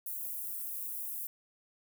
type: high-pass noise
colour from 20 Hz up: white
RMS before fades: -39 dBFS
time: 0.06-1.27 s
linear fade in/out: 2 ms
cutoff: 11000 Hz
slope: 24 dB/octave
effects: none